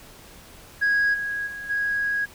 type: tone with level steps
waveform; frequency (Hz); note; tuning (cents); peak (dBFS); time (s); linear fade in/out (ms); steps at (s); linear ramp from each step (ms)
sine; 1652; G#6; -10; -16 / -25 / -32 / -21; 0.81-2.26; 20; 1.13 / 1.46 / 1.69; 20
effects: tanh soft clip ceiling -16 dBFS + pink hiss -47 dBFS RMS until 2.34 s